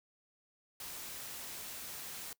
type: noise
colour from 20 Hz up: white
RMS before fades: -45 dBFS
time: 0.8-2.33 s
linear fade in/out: 2 ms
effects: noise-tail reverb RT60 0.1 s tail -22 dB re dry